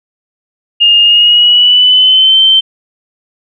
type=tone with pitch glide; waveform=sine; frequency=2832 to 3106 Hz; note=F7 to G7; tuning=+23 to -17 cents; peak=-3 dBFS; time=0.8-2.61 s; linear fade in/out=20 ms; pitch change=+160 cents; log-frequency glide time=1.03-2.4 s; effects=none